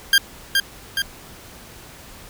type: tone with echo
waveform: 20% pulse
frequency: 1600 Hz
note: G6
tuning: 35 cents sharp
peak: -6 dBFS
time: 0.13-0.18 s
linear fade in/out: 2 ms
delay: 420 ms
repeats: 2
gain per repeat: -4 dB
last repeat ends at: 1.02 s
effects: pink hiss -42 dBFS RMS until 2.29 s